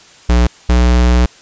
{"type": "tone pair in turn", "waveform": "square", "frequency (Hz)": [60.1, 60.83], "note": ["B1", "B1"], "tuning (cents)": [-46, -26], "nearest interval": "unison", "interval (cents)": 20, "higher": "second", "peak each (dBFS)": -8, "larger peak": "neither", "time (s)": [[0.29, 0.47], [0.69, 1.26]], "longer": "second", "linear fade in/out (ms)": 5, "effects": ["white hiss -42 dBFS RMS until 1.41 s", "resampled to 16000 Hz"]}